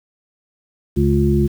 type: harmonic tone with a mistuned harmonic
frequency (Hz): 70.5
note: C#2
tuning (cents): +30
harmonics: 1 / 2 / 3 / 5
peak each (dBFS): -18 / -18 / -18 / -18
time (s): 0.96-1.48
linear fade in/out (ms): 20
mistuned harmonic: 1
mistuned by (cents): +21
effects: 7-bit